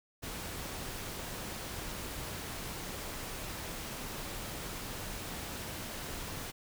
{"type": "noise", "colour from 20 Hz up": "pink", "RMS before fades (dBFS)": -41, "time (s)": [0.22, 6.52], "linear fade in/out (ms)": 20, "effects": []}